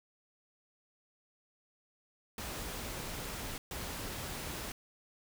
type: noise bursts at uneven times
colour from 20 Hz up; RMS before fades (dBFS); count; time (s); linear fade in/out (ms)
pink; -41; 2; 2.38-3.58 / 3.71-4.72; 2
effects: none